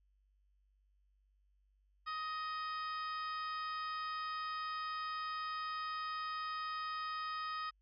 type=harmonic tone with a mistuned harmonic; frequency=628 Hz; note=D#5; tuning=16 cents sharp; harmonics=2 / 3 / 4 / 5 / 6 / 7 / 8; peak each=-39 / -48 / -55 / -55 / -56 / -61 / -52 dBFS; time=2.06-7.71 s; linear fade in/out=20 ms; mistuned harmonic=3; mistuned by=-19 cents; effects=added 49 Hz sine -70 dBFS peak until 7.81 s